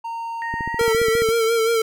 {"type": "tone", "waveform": "triangle", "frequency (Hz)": 921, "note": "A#5", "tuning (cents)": -21, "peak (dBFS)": -24, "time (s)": [0.04, 0.93], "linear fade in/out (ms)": 10}
{"type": "tone with pitch glide", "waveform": "sine", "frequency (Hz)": [1859, 1950.3], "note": ["A#6", "B6"], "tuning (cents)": [-5, -22], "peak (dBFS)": -27, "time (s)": [0.42, 1.22], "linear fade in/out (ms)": 0, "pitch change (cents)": 83, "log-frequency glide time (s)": [0.59, 0.93]}
{"type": "click train", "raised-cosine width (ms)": 3, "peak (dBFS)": -17, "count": 12, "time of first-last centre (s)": [0.54, 1.288], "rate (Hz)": 14.7}
{"type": "tone with vibrato", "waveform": "square", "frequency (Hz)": 454.7, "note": "A#4", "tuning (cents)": -43, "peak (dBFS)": -17, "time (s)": [0.79, 1.82], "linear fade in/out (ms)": 5, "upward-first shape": "sine", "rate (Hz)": 5.7, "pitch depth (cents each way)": 43}
{"effects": []}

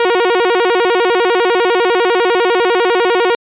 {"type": "tone with vibrato", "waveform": "sawtooth", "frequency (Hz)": 415.3, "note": "G#4", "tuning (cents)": 0, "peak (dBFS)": -6, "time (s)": [0, 3.35], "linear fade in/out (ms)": 2, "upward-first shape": "square", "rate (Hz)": 10, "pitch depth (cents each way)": 220, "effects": ["resampled to 8000 Hz"]}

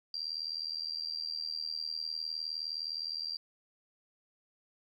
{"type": "tone with amplitude modulation", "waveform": "sine", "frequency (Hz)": 4728, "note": "D8", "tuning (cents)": 11, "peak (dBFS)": -31, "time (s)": [0.14, 3.37], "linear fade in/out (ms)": 2, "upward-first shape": "sine", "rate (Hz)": 79.6, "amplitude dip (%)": 90, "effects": ["11-bit"]}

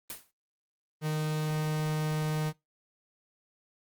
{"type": "noise with exponential decay", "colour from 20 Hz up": "white", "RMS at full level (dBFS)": -35, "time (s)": [0.1, 0.31], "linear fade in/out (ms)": 1, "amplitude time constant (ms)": 44}
{"type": "tone", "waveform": "45% pulse", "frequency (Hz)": 154.3, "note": "D#3", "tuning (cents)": -14, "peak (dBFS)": -28, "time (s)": [1.01, 2.53], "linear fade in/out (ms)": 50}
{"effects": ["noise-tail reverb RT60 0.2 s tail -23 dB re dry", "Opus 24 kbps"]}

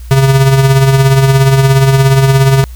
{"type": "tone with tremolo", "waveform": "square", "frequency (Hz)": 135, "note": "C#3", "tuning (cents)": -45, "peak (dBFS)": -3, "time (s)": [0.11, 2.64], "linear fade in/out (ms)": 0, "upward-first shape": "triangle", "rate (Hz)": 17, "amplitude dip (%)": 55, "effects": ["added 60 Hz sine -24 dBFS peak until 2.75 s", "white hiss -42 dBFS RMS until 2.75 s"]}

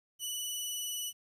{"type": "tone with vibrato", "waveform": "15% pulse", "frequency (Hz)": 2960, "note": "F#7", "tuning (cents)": 0, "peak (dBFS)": -28, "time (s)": [0.19, 1.13], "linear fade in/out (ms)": 50, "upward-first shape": "sine", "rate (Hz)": 20, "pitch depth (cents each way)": 24, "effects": ["11-bit"]}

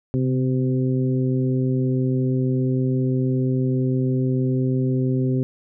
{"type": "harmonic tone with a mistuned harmonic", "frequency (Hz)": 128.8, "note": "C3", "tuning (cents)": -27, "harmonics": [1, 2, 3, 4], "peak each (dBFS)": [-20, -23, -27, -35], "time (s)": [0.14, 5.43], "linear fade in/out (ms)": 0, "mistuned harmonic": 1, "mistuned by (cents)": 35, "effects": []}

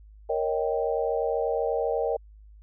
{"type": "chord", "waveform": "sine", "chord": "Eb dominant seventh", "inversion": "second", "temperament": "equal with one note detuned", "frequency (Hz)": [466.2, 554.4, 626.6, 784], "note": ["Bb4", "Db5", "Eb5", "G5"], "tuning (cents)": [0, 0, 12, 0], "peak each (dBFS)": [-27, -30, -30, -32], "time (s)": [0.29, 2.17], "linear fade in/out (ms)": 10, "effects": ["added 52 Hz sine -47 dBFS peak until 2.62 s"]}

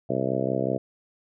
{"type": "harmonic tone", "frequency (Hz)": 65.41, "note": "C2", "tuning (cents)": 0, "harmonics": [2, 3, 4, 5, 6, 7, 8, 9, 10], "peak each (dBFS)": [-32, -32, -32, -32, -32, -32, -32, -32, -32], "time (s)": [0.09, 0.78], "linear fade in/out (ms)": 10, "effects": []}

